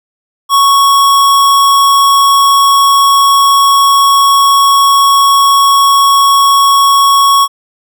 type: tone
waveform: square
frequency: 1109 Hz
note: C#6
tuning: in tune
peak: -5 dBFS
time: 0.49-7.48 s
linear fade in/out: 50 ms
effects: none